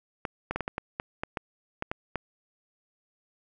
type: clicks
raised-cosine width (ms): 0.5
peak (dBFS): -15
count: 12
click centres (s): 0.252 / 0.51 / 0.56 / 0.607 / 0.679 / 0.781 / 0.999 / 1.235 / 1.372 / 1.824 / 1.915 / 2.157
effects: none